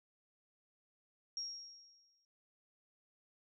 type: tone with exponential decay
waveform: sine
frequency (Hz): 5588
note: F8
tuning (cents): 0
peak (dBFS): -37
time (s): 1.37-2.25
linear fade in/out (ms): 1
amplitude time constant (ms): 190
effects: none